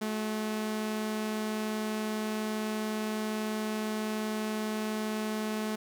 sawtooth tone pair together, 215.6 / 370 Hz, A3 / F#4, -35 / 0 cents, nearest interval major sixth, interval 935 cents, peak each -27 / -39 dBFS, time 0.01-5.76 s, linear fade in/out 10 ms, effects none

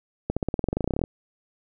accelerating click train, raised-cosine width 2 ms, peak -11 dBFS, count 19, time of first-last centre 0.3-1.039 s, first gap 66 ms, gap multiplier 0.94, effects none

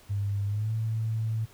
sine tone with pitch glide, 100.8 to 111.2 Hz, G2 to A2, +49 to +19 cents, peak -26 dBFS, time 0.09-1.46 s, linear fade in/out 20 ms, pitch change +170 cents, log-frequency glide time 0.47-0.72 s, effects pink hiss -56 dBFS RMS until 1.53 s

